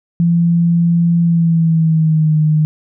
sine tone with pitch glide, 170 to 154.1 Hz, F3 to D#3, -46 to -16 cents, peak -9 dBFS, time 0.2-2.65 s, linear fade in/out 0 ms, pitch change -170 cents, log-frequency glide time 1.21-2.37 s, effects none

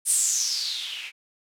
violet noise with low-pass filter sweep, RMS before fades -26 dBFS, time 0.05-1.12 s, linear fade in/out 50 ms, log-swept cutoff 9500 to 2400 Hz, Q 6.2, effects none

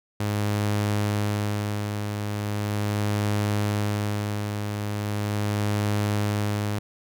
sawtooth tone with tremolo, 103.83 Hz, G#2, in tune, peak -18 dBFS, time 0.2-6.79 s, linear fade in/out 5 ms, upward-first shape sine, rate 0.39 Hz, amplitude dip 45%, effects none

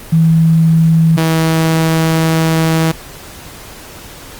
sine / sawtooth tone pair in turn, 162.6 / 161.57 Hz, E3 / E3, -23 / -34 cents, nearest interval unison, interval 11 cents, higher first, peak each -6 dBFS, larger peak neither, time 0.12-1.17 / 1.17-2.92 s, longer second, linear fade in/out 10 ms, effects pink hiss -33 dBFS RMS until 4.39 s + Opus 32 kbps

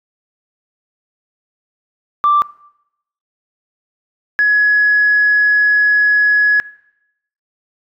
sine tone pair in turn, 1174.7 / 1683.5 Hz, D6 / G#6, 0 / +23 cents, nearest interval tritone, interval 623 cents, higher second, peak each -8 dBFS, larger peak neither, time 2.24-2.42 / 4.39-6.6 s, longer second, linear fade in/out 0 ms, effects noise-tail reverb RT60 0.8 s tail -21 dB re dry + tanh soft clip ceiling -4 dBFS

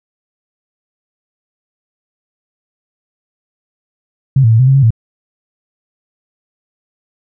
sine tone with pitch steps, 134.7 / 113.1 / 112.3 / 129 / 134.6 / 137.4 / 112.6 Hz, C#3 / A2 / A2 / C3 / C3 / C#3 / A2, -49 / +48 / +36 / -24 / +49 / -15 / +40 cents, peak -5 dBFS, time 4.36-4.906 s, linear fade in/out 5 ms, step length 78 ms, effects none

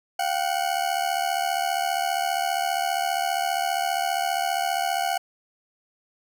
40% pulse ring-modulated tone, 740 Hz, F#5, in tune, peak -19 dBFS, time 0.19-5.18 s, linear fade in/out 5 ms, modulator 37.5 Hz, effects none

